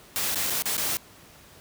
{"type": "noise with dropouts", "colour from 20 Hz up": "white", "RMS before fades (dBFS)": -27, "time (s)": [0.16, 0.97], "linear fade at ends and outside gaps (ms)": 0, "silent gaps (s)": [[0.346, 0.357], [0.5, 0.504], [0.622, 0.657], [0.768, 0.779]], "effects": ["pink hiss -51 dBFS RMS until 1.6 s", "high-pass 60 Hz 12 dB/octave"]}